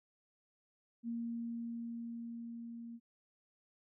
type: tone with level ramp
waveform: sine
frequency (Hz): 233.1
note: A#3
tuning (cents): 0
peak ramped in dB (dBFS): -36 to -45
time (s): 1.03-3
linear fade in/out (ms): 50
effects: none